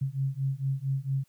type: beating tone pair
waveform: sine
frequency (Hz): 133.5 / 137.9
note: C3 / C#3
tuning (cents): +35 / -9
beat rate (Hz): 4.4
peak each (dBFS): -30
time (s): 0.01-1.24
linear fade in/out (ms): 10
effects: white hiss -69 dBFS RMS until 1.28 s